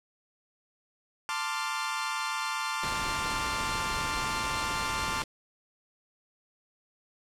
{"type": "chord", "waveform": "sawtooth", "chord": "D minor seventh", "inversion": "second", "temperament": "equal with one note detuned", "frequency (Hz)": [886.6, 1046.5, 1174.7, 1396.9], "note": ["A5", "C6", "D6", "F6"], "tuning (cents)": [13, 0, 0, 0], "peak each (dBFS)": -32, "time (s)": [1.29, 5.22], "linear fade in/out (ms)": 0}
{"type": "noise", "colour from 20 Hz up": "pink", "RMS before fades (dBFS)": -37, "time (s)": [2.83, 5.24], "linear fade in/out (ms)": 2}
{"effects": ["low-pass 9000 Hz 12 dB/octave"]}